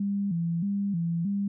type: tone with vibrato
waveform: sine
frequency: 183.6 Hz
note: F#3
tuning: 13 cents flat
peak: -25 dBFS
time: 0-1.48 s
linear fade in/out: 5 ms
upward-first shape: square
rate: 1.6 Hz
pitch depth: 150 cents each way
effects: none